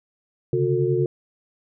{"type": "tone cluster", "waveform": "sine", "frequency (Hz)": [133.8, 144.1, 361.8, 446.9], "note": ["C3", "D3", "F#4", "A4"], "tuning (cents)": [39, -33, -39, 27], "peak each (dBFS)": [-24, -28, -21, -25], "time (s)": [0.53, 1.06], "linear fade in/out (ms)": 2, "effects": []}